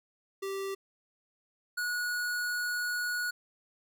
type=tone pair in turn; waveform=square; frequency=390.3 / 1457.9 Hz; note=G4 / F#6; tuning=-8 / -26 cents; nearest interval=octave + major seventh; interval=2282 cents; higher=second; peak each=-34 / -31 dBFS; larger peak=second; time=0.42-0.75 / 1.77-3.31 s; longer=second; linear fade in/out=10 ms; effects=none